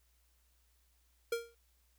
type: tone with exponential decay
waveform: square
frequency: 466.2 Hz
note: A#4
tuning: in tune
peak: -30 dBFS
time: 1.32-1.55 s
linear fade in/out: 5 ms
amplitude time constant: 48 ms
effects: added 60 Hz sine -70 dBFS peak until 1.98 s + white hiss -75 dBFS RMS until 1.98 s